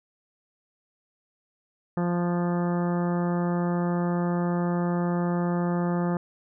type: harmonic tone with a mistuned harmonic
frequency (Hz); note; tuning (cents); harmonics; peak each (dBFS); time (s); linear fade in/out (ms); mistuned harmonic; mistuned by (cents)
174.61; F3; 0; 1 / 2 / 3 / 4 / 5 / 6 / 7 / 8 / 9 / 10; -24 / -31 / -34 / -37 / -37 / -43 / -39 / -48 / -47 / -47; 1.97-6.17; 2; 8; +25
effects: none